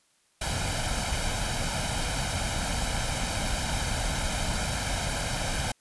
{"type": "noise with comb filter", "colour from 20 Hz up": "pink", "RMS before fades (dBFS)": -29, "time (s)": [0.41, 5.72], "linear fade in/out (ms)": 5, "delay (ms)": 1.3, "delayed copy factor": 0.65, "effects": ["white hiss -67 dBFS RMS until 5.8 s", "resampled to 24000 Hz"]}